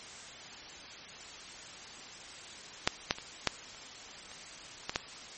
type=clicks; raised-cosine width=0.2 ms; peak=-6 / -8 / -24 / -7 / -30 / -30 / -15 / -11 dBFS; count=8; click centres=2.875 / 3.109 / 3.185 / 3.473 / 3.747 / 4.316 / 4.895 / 4.959 s; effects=white hiss -47 dBFS RMS until 5.37 s + MP3 32 kbps